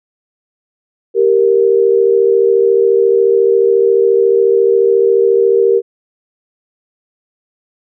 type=tone pair together; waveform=sine; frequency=392 / 466.2 Hz; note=G4 / A#4; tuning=0 / 0 cents; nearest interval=minor third; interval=300 cents; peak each=-10 dBFS; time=1.14-5.82 s; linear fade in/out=50 ms; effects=none